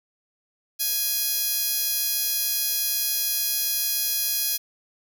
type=tone with high-pass filter; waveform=10% pulse; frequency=830.6 Hz; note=G#5; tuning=in tune; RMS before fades=-25 dBFS; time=0.79-4.58 s; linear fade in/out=20 ms; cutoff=7600 Hz; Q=0.72; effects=none